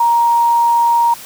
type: tone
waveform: sine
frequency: 938 Hz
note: A#5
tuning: 11 cents sharp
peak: -9 dBFS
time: 0-1.14 s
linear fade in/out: 5 ms
effects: white hiss -34 dBFS RMS until 1.25 s